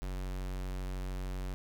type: tone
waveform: square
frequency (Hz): 46.45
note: F#1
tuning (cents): +7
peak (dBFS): -36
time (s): 0.02-1.54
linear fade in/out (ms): 0
effects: none